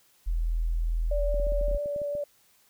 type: tone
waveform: sine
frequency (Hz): 41.2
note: E1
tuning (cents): 0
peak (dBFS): -24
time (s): 0.26-1.78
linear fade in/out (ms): 20
type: tone with vibrato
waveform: sine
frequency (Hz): 580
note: D5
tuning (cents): -22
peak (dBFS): -28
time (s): 1.11-2.24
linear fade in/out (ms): 5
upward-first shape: square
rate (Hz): 5.9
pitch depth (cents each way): 10
type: clicks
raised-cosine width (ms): 3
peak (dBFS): -31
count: 12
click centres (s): 1.343 / 1.399 / 1.468 / 1.521 / 1.612 / 1.682 / 1.713 / 1.747 / 1.859 / 1.962 / 2.017 / 2.152
effects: white hiss -63 dBFS RMS until 2.69 s